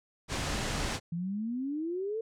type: low-pass noise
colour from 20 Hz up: pink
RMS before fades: -33 dBFS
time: 0.28-1 s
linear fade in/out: 50 ms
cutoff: 8300 Hz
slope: 24 dB/octave
type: exponential sweep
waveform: sine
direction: up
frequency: 164.2 to 458.1 Hz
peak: -31 dBFS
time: 1.12-2.21 s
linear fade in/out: 5 ms
effects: none

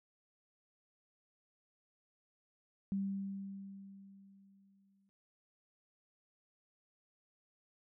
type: tone with exponential decay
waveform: sine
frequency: 196 Hz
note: G3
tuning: in tune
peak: -32 dBFS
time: 2.92-5.09 s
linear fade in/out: 0 ms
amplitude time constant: 470 ms
effects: none

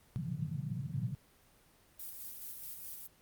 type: band-pass noise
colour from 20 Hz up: white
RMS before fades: -38 dBFS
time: 0.16-1.15 s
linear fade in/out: 0 ms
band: 110 to 170 Hz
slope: 48 dB/octave
type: noise with tremolo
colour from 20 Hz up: violet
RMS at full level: -44 dBFS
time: 1.99-3.07 s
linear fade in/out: 10 ms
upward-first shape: square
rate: 4.7 Hz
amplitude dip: 30%
effects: pink hiss -65 dBFS RMS until 3.21 s + Opus 24 kbps

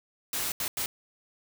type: noise bursts at uneven times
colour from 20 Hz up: white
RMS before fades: -31 dBFS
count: 3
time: 0.33-0.52 / 0.6-0.68 / 0.77-0.86 s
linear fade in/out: 2 ms
effects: none

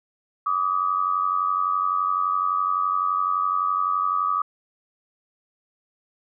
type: tone pair together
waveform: sine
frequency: 1160 / 1251.8 Hz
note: D6 / D#6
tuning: -22 / +10 cents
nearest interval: minor second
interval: 132 cents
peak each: -23 dBFS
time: 0.46-4.42 s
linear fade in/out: 5 ms
effects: none

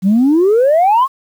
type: exponential sweep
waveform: sine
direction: up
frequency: 180.8 to 1118 Hz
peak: -6 dBFS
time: 0.02-1.08 s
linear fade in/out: 50 ms
effects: tanh soft clip ceiling -5 dBFS + 7-bit

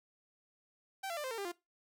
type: tone with pitch steps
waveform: sawtooth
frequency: 775 / 678.6 / 594.2 / 520.2 / 455.5 / 398.9 / 349.2 Hz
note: G5 / F5 / D5 / C5 / A#4 / G4 / F4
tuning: -20 / -50 / +20 / -10 / -40 / +30 / 0 cents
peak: -34 dBFS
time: 1.03-1.52 s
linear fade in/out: 10 ms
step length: 70 ms
effects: noise-tail reverb RT60 0.2 s tail -19 dB re dry

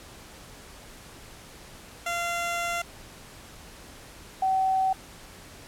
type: tone pair in turn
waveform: 15% pulse / sine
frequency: 689 / 761.5 Hz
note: F5 / F#5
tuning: -24 / +50 cents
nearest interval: major second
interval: 174 cents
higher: second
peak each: -21 dBFS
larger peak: neither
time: 2.06-2.82 / 4.42-4.93 s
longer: first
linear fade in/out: 5 ms
effects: pink hiss -47 dBFS RMS until 5.67 s + low-pass 12000 Hz 12 dB/octave

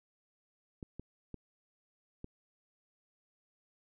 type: clicks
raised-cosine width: 3 ms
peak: -30 dBFS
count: 4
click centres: 0.828 / 0.996 / 1.343 / 2.244 s
effects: none

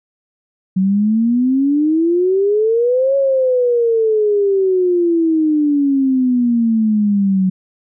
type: exponential two-way sweep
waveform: sine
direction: up then down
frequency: 185 to 554.4 to 185 Hz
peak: -11 dBFS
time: 0.76-7.5 s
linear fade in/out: 10 ms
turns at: 3.16 s
effects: none

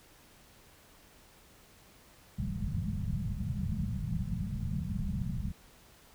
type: low-pass noise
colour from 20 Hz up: white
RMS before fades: -34 dBFS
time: 2.38-5.52 s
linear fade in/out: 10 ms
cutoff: 210 Hz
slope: 96 dB/octave
effects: pink hiss -59 dBFS RMS until 6.14 s

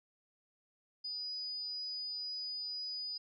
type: tone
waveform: sine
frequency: 4951 Hz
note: D#8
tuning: 9 cents flat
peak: -38 dBFS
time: 1.04-3.18 s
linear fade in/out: 10 ms
effects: none

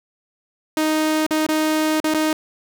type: tone with dropouts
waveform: sawtooth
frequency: 311.1 Hz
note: D#4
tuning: in tune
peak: -13 dBFS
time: 0.77-2.33 s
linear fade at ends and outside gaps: 2 ms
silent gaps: 1.265-1.308 / 1.466-1.488 / 2.002-2.042 / 2.139-2.145 s
effects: none

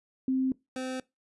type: tone pair in turn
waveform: sine / 25% pulse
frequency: 261.6 / 258.3 Hz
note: C4 / C4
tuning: 0 / -22 cents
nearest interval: unison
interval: 22 cents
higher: first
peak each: -24 / -29 dBFS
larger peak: first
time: 0.28-0.52 / 0.76-1 s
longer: neither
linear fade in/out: 2 ms
effects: noise-tail reverb RT60 0.2 s tail -21 dB re dry + resampled to 24000 Hz

